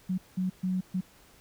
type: tone bursts at uneven times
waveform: sine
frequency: 185 Hz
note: F#3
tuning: in tune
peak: -26 dBFS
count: 4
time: 0.09-0.18 / 0.37-0.5 / 0.63-0.81 / 0.94-1.01 s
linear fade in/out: 10 ms
effects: pink hiss -58 dBFS RMS until 1.4 s